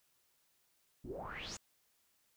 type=noise with low-pass filter sweep; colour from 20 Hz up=pink; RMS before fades=-45 dBFS; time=1.04-1.57 s; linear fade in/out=5 ms; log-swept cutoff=250 to 7600 Hz; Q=7.5; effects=white hiss -75 dBFS RMS until 2.36 s